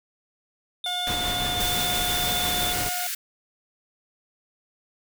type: tone with vibrato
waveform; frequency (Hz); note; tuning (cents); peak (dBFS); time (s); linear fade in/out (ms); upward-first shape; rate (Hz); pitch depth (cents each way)
triangle; 3520; A7; 0; -26; 0.84-2.73; 2; square; 17; 23
type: tone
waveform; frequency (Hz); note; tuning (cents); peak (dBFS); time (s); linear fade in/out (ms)
sawtooth; 718; F5; +48; -26; 0.86-3.07; 2
type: noise with tremolo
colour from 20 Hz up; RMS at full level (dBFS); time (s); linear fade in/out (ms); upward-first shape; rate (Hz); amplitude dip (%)
pink; -29; 1.07-2.89; 0; triangle; 5.9; 30
type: high-pass noise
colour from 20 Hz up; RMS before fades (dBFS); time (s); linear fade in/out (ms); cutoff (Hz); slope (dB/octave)
white; -30; 1.6-3.15; 5; 1400; 48
effects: none